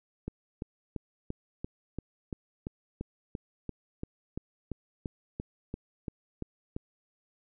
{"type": "click train", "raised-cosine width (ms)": 3, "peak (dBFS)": -22, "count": 20, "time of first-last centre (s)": [0.28, 6.765], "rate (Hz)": 2.93, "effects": []}